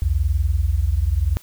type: tone pair together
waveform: sine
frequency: 61.74 / 82.41 Hz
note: B1 / E2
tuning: 0 / 0 cents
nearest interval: perfect fourth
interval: 500 cents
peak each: -19 dBFS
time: 0.02-1.37 s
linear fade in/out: 0 ms
effects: white hiss -49 dBFS RMS until 1.42 s